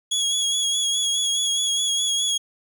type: tone with vibrato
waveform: 25% pulse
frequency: 3339 Hz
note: G#7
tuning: 9 cents sharp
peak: -16 dBFS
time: 0.11-2.38 s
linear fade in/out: 10 ms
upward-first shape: sine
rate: 4.8 Hz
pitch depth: 29 cents each way
effects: none